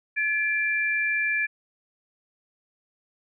sine tone pair together, 1714 / 2361 Hz, A6 / D7, -46 / +9 cents, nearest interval tritone, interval 555 cents, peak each -25 dBFS, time 0.16-1.47 s, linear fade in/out 20 ms, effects none

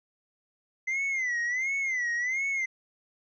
triangle tone with vibrato, 2039 Hz, C7, 45 cents flat, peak -25 dBFS, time 0.87-2.66 s, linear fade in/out 10 ms, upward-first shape sine, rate 1.4 Hz, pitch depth 140 cents each way, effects resampled to 16000 Hz

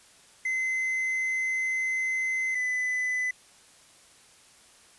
triangle tone pair in turn, 2053 / 2005 Hz, C7 / B6, -33 / +26 cents, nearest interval unison, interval 41 cents, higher first, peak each -24 dBFS, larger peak neither, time 0.45-2.55 / 2.55-3.31 s, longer first, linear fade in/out 5 ms, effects white hiss -56 dBFS RMS until 4.98 s + resampled to 24000 Hz

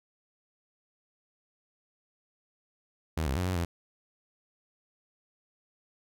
sawtooth tone with pitch steps, 79.7 / 66.4 / 90.3 / 92.2 / 85.3 Hz, D#2 / C2 / F#2 / F#2 / F2, +42 / +26 / -42 / -6 / -40 cents, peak -24 dBFS, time 3.17-3.65 s, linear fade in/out 5 ms, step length 96 ms, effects none

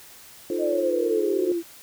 sine chord, F dominant seventh, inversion third, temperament equal, 311.1 / 349.2 / 440 / 523.3 Hz, Eb4 / F4 / A4 / C5, 0 / 0 / 0 / 0 cents, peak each -31 / -26 / -31 / -32 dBFS, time 0.5-1.52 s, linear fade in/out 2 ms
sine exponential sweep, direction down, 622.3 to 330 Hz, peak -23 dBFS, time 0.58-1.63 s, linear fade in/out 50 ms
effects white hiss -47 dBFS RMS until 1.82 s

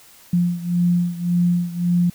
sine beating tone pair, 174.61 / 176.41 Hz, F3 / F3, 0 / +18 cents, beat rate 1.8 Hz, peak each -18 / -21 dBFS, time 0.33-2.1 s, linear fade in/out 5 ms, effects white hiss -48 dBFS RMS until 2.14 s

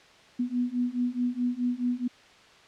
sine beating tone pair, 243.2 / 247.9 Hz, B3 / B3, -26 / +7 cents, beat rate 4.7 Hz, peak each -29 / -28 dBFS, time 0.39-2.08 s, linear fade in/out 10 ms, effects white hiss -54 dBFS RMS until 2.67 s + low-pass 4000 Hz 12 dB/octave

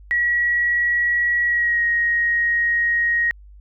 sine tone with pitch glide, 1921 to 1880.4 Hz, B6 to A#6, -48 to +15 cents, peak -16 dBFS, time 0.11-3.31 s, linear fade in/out 0 ms, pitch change -37 cents, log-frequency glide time 1.45-1.84 s, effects added 50 Hz sine -41 dBFS peak until 3.6 s

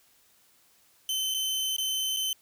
sawtooth tone with dropouts, 3067 Hz, G7, 38 cents flat, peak -24 dBFS, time 1.09-2.33 s, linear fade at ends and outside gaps 2 ms, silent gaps 1.341-1.345 / 1.765-1.782 / 2.165-2.169 s, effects white hiss -63 dBFS RMS until 2.41 s

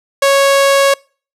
sawtooth tone, 553 Hz, C#5, 4 cents flat, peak -4 dBFS, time 0.22-0.94 s, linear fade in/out 5 ms, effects noise-tail reverb RT60 0.4 s tail -26 dB re dry + low-pass 12000 Hz 12 dB/octave

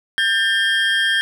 triangle tone cluster, 1595 / 1792 / 3220 Hz, G6 / A6 / G7, +30 / +31 / +46 cents, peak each -18 dBFS, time 0.18-1.21 s, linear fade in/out 0 ms, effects none

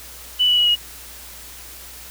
sine tone with pitch steps, 2977 / 2948 / 2919 / 2891 Hz, F#7 / F#7 / F#7 / F#7, +10 / -7 / -24 / -41 cents, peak -13 dBFS, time 0.39-0.758 s, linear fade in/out 20 ms, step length 92 ms, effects added 60 Hz sine -45 dBFS peak until 2.1 s + white hiss -39 dBFS RMS until 2.1 s

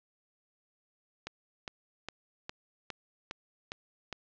click train, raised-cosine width 0.2 ms, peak -20 dBFS, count 8, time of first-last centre 1.27-4.127 s, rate 2.45 Hz, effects low-pass 5000 Hz 12 dB/octave

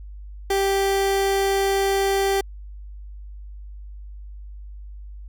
30% pulse tone, 392 Hz, G4, in tune, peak -16 dBFS, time 0.5-2.41 s, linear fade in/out 5 ms, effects added 50 Hz sine -35 dBFS peak until 5.28 s

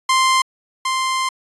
sawtooth tone pair in turn, 1046.5 / 1046.5 Hz, C6 / C6, 0 / 0 cents, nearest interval unison, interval 0 cents, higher neither, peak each -9 / -14 dBFS, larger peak first, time 0.09-0.42 / 0.85-1.29 s, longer second, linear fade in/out 5 ms, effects resampled to 24000 Hz

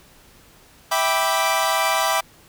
sawtooth chord, E minor seventh, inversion none, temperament equal with one note detuned, 652.8 / 784 / 987.8 / 1174.7 Hz, E5 / G5 / B5 / D6, -17 / 0 / 0 / 0 cents, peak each -20 dBFS, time 0.91-2.21 s, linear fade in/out 10 ms, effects pink hiss -51 dBFS RMS until 2.48 s

